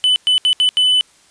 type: tone bursts at uneven times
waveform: triangle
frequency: 3004 Hz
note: F#7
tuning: 26 cents sharp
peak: -9 dBFS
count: 5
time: 0.04-0.16 / 0.27-0.38 / 0.45-0.53 / 0.6-0.69 / 0.77-1.01 s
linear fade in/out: 0 ms
effects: white hiss -51 dBFS RMS until 1.3 s + resampled to 22050 Hz